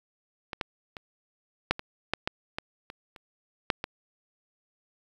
clicks, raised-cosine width 0.3 ms, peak -18 / -13 / -23 / -6 / -20 / -9 / -11 / -15 / -24 / -30 / -6 / -15 dBFS, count 12, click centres 0.532 / 0.612 / 0.968 / 1.71 / 1.794 / 2.136 / 2.275 / 2.585 / 2.901 / 3.162 / 3.702 / 3.841 s, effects 8-bit

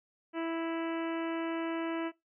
harmonic tone, 329.6 Hz, E4, in tune, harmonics 1 / 2 / 3 / 4 / 5 / 6 / 7 / 8 / 9, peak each -33 / -39 / -43 / -45 / -47 / -49 / -50 / -51 / -52 dBFS, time 0.33-2.12 s, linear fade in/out 50 ms, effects noise-tail reverb RT60 0.2 s tail -22 dB re dry

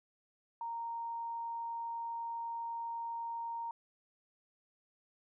sine tone, 928 Hz, A#5, 8 cents flat, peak -37 dBFS, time 0.61-3.71 s, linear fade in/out 2 ms, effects none

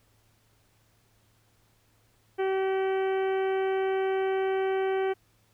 harmonic tone, 383.1 Hz, G4, 40 cents flat, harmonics 1 / 2 / 3 / 4 / 5 / 6 / 7 / 8, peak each -25 / -33 / -43 / -40 / -44 / -44 / -52 / -49 dBFS, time 2.38-5.14 s, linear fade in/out 20 ms, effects added 109 Hz sine -67 dBFS peak until 5.53 s + pink hiss -67 dBFS RMS until 5.53 s

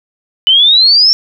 sine exponential sweep, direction up, 2979 to 5480 Hz, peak -4 dBFS, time 0.47-1.13 s, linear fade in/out 0 ms, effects none

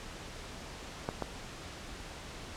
clicks, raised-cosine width 1 ms, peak -18 dBFS, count 2, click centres 1.089 / 1.223 s, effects pink hiss -45 dBFS RMS until 2.56 s + low-pass 7000 Hz 12 dB/octave

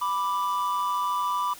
triangle tone pair together, 987.8 / 1174.7 Hz, B5 / D6, 0 / 0 cents, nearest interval minor third, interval 300 cents, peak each -25 dBFS, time 0.01-1.54 s, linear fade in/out 10 ms, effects white hiss -46 dBFS RMS until 1.59 s

